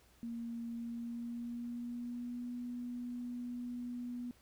sine tone with pitch glide, 233.1 to 243.7 Hz, A#3 to B3, 0 to -23 cents, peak -39 dBFS, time 0.23-4.31 s, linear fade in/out 0 ms, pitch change +77 cents, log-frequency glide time 0.74-2.5 s, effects added 60 Hz sine -70 dBFS peak until 4.41 s + pink hiss -67 dBFS RMS until 4.41 s

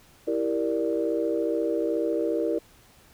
sine chord, E half-diminished seventh, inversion none, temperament equal, 329.6 / 392 / 466.2 / 587.3 Hz, E4 / G4 / Bb4 / D5, 0 / 0 / 0 / 0 cents, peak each -27 / -31 / -27 / -30 dBFS, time 0.27-2.59 s, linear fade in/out 10 ms, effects tanh soft clip ceiling -13 dBFS + pink hiss -56 dBFS RMS until 3.13 s

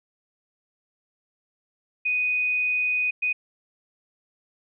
sine tone bursts at uneven times, 2489 Hz, D#7, in tune, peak -21 dBFS, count 2, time 2.05-3.11 / 3.22-3.33 s, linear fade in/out 10 ms, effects none

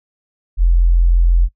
sine tone, 42.99 Hz, F1, 27 cents flat, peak -8 dBFS, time 0.57-1.49 s, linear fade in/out 50 ms, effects noise-tail reverb RT60 0.1 s tail -22 dB re dry

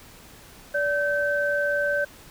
sine tone pair together, 578.7 / 1545 Hz, D5 / G6, -26 / -26 cents, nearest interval octave + perfect fourth, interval 1700 cents, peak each -24 dBFS, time 0.74-2.05 s, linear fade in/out 10 ms, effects pink hiss -48 dBFS RMS until 2.3 s

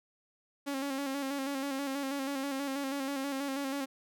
sawtooth tone with vibrato, 275 Hz, C#4, 14 cents flat, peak -29 dBFS, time 0.66-3.86 s, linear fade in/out 20 ms, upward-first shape square, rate 6.2 Hz, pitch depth 44 cents each way, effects none

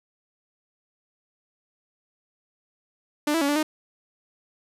sawtooth tone with pitch steps, 296.7 / 329.1 / 281.9 / 291.9 / 308.2 Hz, D4 / E4 / C#4 / D4 / D#4, +18 / -3 / +29 / -10 / -16 cents, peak -17 dBFS, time 3.27-3.63 s, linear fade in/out 5 ms, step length 72 ms, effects resampled to 32000 Hz + 9-bit

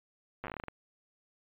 slowing click train, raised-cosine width 0.5 ms, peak -24 dBFS, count 12, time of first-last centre 0.44-0.683 s, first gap 8 ms, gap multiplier 1.19, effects resampled to 8000 Hz

